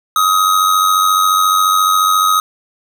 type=tone with amplitude modulation; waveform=square; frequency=1262 Hz; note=D#6; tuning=24 cents sharp; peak=-8 dBFS; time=0.16-2.4 s; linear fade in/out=2 ms; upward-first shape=sine; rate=94.3 Hz; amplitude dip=55%; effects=none